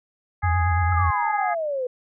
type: harmonic tone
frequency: 415.3 Hz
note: G#4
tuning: in tune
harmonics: 2 / 3 / 4 / 5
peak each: -25 / -29 / -31 / -33 dBFS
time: 0.42-1.55 s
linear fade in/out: 20 ms
type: tone with vibrato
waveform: sine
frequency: 87.31 Hz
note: F2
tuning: in tune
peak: -19 dBFS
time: 0.43-1.11 s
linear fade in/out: 10 ms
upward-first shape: sine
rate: 8.9 Hz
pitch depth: 93 cents each way
type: exponential sweep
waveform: sine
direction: down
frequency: 1284 to 489 Hz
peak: -23 dBFS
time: 0.92-1.87 s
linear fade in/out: 5 ms
effects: none